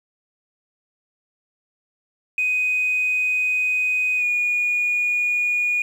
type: tone with pitch glide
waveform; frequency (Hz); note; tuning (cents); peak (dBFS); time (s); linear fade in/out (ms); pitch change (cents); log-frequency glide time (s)
sine; 2500 to 2447; D#7 to D#7; +8 to -29; -17; 2.38-5.82; 2; -37; 4.17-4.24
effects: tanh soft clip ceiling -14 dBFS + 8-bit